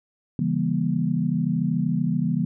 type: chord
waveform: sine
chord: C# diminished seventh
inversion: none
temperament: just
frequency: 138.59 / 166.31 / 199.57 / 239.5 Hz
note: C#3 / E3 / G3 / Bb3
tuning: 0 / +16 / +31 / +47 cents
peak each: -28 / -24 / -27 / -26 dBFS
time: 0.39-2.45 s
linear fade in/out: 2 ms
effects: none